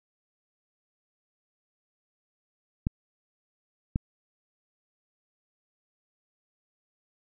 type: clicks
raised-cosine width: 5 ms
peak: -13 dBFS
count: 2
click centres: 2.869 / 3.959 s
effects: none